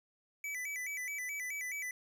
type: tone with vibrato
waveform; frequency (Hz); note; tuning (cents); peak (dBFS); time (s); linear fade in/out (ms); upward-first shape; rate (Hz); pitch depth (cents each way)
square; 2139; C7; +38; -38; 0.44-1.91; 2; square; 4.7; 120
effects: none